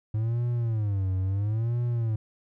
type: tone with vibrato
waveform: triangle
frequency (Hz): 106.3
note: G#2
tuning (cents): +41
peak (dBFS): -22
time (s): 0.14-2.16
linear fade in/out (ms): 5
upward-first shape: sine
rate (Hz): 0.74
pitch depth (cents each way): 220
effects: none